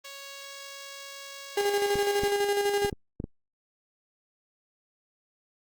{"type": "tone", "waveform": "5% pulse", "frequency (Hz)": 554.4, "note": "C#5", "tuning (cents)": 0, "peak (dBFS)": -29, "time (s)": [0.04, 2.31], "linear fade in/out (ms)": 10}
{"type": "tone with tremolo", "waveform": "35% pulse", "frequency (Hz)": 405.6, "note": "G#4", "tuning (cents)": -41, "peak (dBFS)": -21, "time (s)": [1.57, 2.9], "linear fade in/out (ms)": 5, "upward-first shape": "square", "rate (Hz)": 12, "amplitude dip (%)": 40}
{"type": "clicks", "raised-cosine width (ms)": 3, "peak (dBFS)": -20, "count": 6, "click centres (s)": [1.956, 2.235, 2.848, 2.928, 3.201, 3.241]}
{"effects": ["Opus 24 kbps"]}